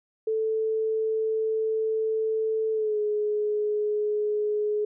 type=tone with pitch glide; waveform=sine; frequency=440 to 420.6 Hz; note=A4 to G#4; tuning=0 to +22 cents; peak=-23 dBFS; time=0.27-4.85 s; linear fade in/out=5 ms; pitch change=-78 cents; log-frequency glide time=2.72-2.99 s; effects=none